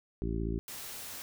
harmonic tone, 55.9 Hz, A1, 28 cents sharp, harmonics 1 / 2 / 3 / 4 / 5 / 6 / 7, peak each -34 / -39 / -39 / -41 / -42 / -40 / -41 dBFS, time 0.22-0.59 s, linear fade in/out 0 ms
white noise, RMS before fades -43 dBFS, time 0.68-1.22 s, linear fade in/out 0 ms
effects none

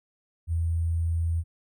sine tone with sample-and-hold, 83.1 Hz, E2, 15 cents sharp, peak -23 dBFS, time 0.47-1.44 s, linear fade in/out 50 ms, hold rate 8820 Hz, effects none

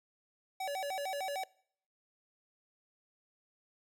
square tone with vibrato, 658 Hz, E5, 3 cents flat, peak -36 dBFS, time 0.6-1.44 s, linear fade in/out 5 ms, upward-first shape square, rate 6.6 Hz, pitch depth 250 cents each way, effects noise-tail reverb RT60 0.6 s tail -23 dB re dry

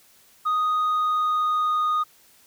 sine tone with pitch glide, 1244.5 to 1235.2 Hz, D#6 to D#6, 0 to -13 cents, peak -17 dBFS, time 0.45-2.04 s, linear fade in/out 20 ms, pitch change -13 cents, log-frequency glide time 0.76-1.87 s, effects tanh soft clip ceiling -19 dBFS + white hiss -56 dBFS RMS until 2.46 s

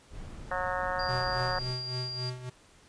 brown noise, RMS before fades -42 dBFS, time 0.1-1.76 s, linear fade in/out 50 ms
harmonic tone, 182.5 Hz, F#3, 24 cents flat, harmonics 3 / 4 / 5 / 6 / 7 / 8 / 9 / 10, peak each -35 / -36 / -37 / -38 / -38 / -39 / -40 / -40 dBFS, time 0.51-1.59 s, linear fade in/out 2 ms
sine tone, 4770 Hz, D8, 26 cents sharp, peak -35 dBFS, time 0.99-2.3 s, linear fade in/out 5 ms
square tone with tremolo, 125.9 Hz, B2, 34 cents sharp, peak -33 dBFS, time 1.08-2.5 s, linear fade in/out 10 ms, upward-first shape sine, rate 3.6 Hz, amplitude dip 70%
effects pink hiss -59 dBFS RMS until 2.88 s + resampled to 22050 Hz

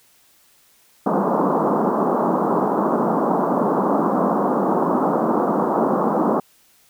pink band-pass noise, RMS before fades -19 dBFS, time 1.06-6.4 s, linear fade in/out 5 ms, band 180 to 1200 Hz, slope 48 dB/octave, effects white hiss -56 dBFS RMS until 6.89 s

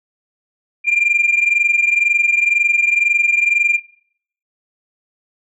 sine tone pair together, 2386 / 2408 Hz, D7 / D7, +27 / +43 cents, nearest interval unison, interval 16 cents, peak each -13 / -15 dBFS, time 0.84-3.8 s, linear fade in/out 50 ms, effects noise-tail reverb RT60 0.7 s tail -25 dB re dry + tanh soft clip ceiling -7 dBFS

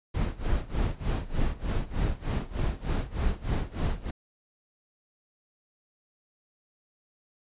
brown noise with tremolo, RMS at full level -25 dBFS, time 0.14-4.11 s, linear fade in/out 10 ms, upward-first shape sine, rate 3.3 Hz, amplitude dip 90%, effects resampled to 8000 Hz

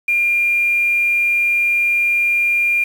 sine tone with quantisation, 2400 Hz, D7, 37 cents sharp, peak -13 dBFS, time 0.08-2.84 s, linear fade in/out 5 ms, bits 6, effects none

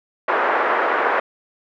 white band-pass noise, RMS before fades -19 dBFS, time 0.28-1.2 s, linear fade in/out 5 ms, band 370 to 1600 Hz, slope 24 dB/octave, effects none

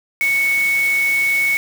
sine tone in noise, 2217 Hz, C#7, in tune, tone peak -14 dBFS, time 0.21-1.57 s, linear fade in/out 0 ms, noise white, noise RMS -30 dBFS, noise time 0.21-1.57 s, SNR +13 dB, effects none

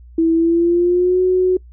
sine tone with pitch glide, 328.1 to 368.3 Hz, E4 to F#4, -8 to -8 cents, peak -11 dBFS, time 0.18-1.57 s, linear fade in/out 5 ms, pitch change +200 cents, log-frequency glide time 0.34-1.21 s, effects noise-tail reverb RT60 0.1 s tail -24 dB re dry + added 60 Hz sine -38 dBFS peak until 1.72 s

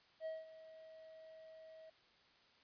triangle tone with ADSR envelope, 639 Hz, D#5, 46 cents sharp, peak -38 dBFS, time 0.2-1.9 s, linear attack 58 ms, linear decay 190 ms, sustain -15 dB, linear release 6 ms, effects white hiss -69 dBFS RMS until 2.63 s + resampled to 11025 Hz

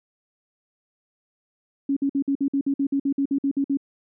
sine tone bursts, 277.2 Hz, C#4, in tune, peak -19 dBFS, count 15, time 1.89-3.772 s, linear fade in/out 5 ms, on 76 ms, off 53 ms, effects none

